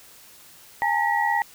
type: tone cluster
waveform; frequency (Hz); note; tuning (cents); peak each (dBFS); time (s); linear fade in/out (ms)
sine; 823 / 902 / 1922; G#5 / A5 / B6; -16 / +43 / -48; -24; 0.82-1.42; 0
effects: white hiss -49 dBFS RMS until 1.54 s